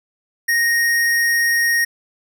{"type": "tone", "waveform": "square", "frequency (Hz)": 1864.7, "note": "A#6", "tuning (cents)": 0, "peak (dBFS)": -15, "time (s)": [0.48, 1.85], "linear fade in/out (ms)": 10, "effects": []}